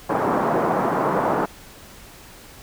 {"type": "band-pass noise", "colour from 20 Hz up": "white", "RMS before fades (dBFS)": -21, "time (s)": [0.09, 1.46], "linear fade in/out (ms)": 10, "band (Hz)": [140, 1100], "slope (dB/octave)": 24, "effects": ["pink hiss -44 dBFS RMS until 2.62 s"]}